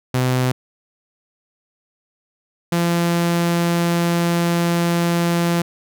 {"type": "tone pair in turn", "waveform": "sawtooth", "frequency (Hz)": [127.4, 171.09], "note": ["C3", "F3"], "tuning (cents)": [-46, -35], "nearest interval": "perfect fourth", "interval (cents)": 511, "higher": "second", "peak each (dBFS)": -12, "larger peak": "neither", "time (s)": [[0.14, 0.52], [2.72, 5.62]], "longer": "second", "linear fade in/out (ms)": 5, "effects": []}